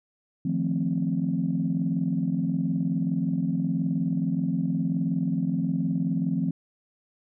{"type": "chord", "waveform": "sine", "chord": "F dominant seventh", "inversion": "third", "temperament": "equal", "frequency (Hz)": [155.56, 174.61, 220, 261.6], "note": ["Eb3", "F3", "A3", "C4"], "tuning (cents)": [0, 0, 0, 0], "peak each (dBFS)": [-30, -26, -31, -28], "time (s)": [0.45, 6.51], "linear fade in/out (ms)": 5, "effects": ["tanh soft clip ceiling -14 dBFS"]}